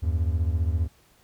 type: beating tone pair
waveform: triangle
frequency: 78.4 / 93.4 Hz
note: D#2 / F#2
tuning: +14 / +17 cents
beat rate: 15 Hz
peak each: -21 / -25 dBFS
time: 0.02-0.88 s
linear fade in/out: 20 ms
effects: pink hiss -60 dBFS RMS until 1.23 s